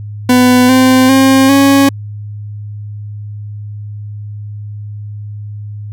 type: tone with pitch steps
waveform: 40% pulse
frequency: 250 / 258.4 / 267 / 276 Hz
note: B3 / C4 / C4 / C#4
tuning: +21 / -21 / +35 / -7 cents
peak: -4 dBFS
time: 0.29-1.89 s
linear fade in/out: 5 ms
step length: 400 ms
effects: added 104 Hz sine -22 dBFS peak until 5.92 s